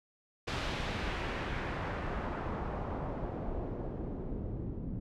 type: noise with low-pass filter sweep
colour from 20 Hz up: pink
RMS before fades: -37 dBFS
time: 0.47-5 s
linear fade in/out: 10 ms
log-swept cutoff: 4000 to 250 Hz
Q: 1
effects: none